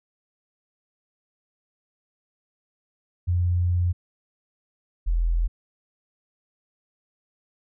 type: tone pair in turn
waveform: sine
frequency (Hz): 88.3 / 42.13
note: F2 / E1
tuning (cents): +20 / +38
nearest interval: octave + minor second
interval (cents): 1282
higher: first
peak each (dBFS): -19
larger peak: neither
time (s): 3.27-3.93 / 5.06-5.48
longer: first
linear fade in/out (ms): 20
effects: none